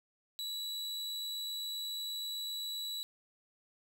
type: tone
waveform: 40% pulse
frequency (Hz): 3929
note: B7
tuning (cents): -10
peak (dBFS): -36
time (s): 0.39-3.03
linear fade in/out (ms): 0
effects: none